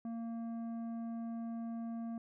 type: tone with tanh clipping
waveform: triangle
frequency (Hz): 230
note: A#3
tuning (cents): -23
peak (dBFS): -40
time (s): 0.05-2.18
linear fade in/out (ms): 2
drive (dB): 13
effects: none

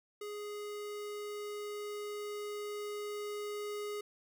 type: tone with level ramp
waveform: square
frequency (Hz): 415.3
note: G#4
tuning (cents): 0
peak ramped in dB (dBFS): -41 to -38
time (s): 0.21-4.01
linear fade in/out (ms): 5
effects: none

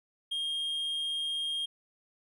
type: tone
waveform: triangle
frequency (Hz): 3228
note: G#7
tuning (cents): -50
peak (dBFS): -29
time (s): 0.31-1.66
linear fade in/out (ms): 10
effects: none

